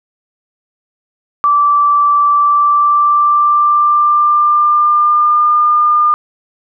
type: tone with pitch glide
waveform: sine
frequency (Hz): 1164 to 1207.1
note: D6 to D6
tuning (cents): -16 to +47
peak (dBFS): -7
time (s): 1.44-6.14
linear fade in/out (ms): 0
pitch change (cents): +63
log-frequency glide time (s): 2.3-5.52
effects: none